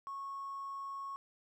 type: tone with hard clipping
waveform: triangle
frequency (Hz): 1100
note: C#6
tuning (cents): -14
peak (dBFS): -40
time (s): 0.07-1.16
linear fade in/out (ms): 0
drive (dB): 3
effects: none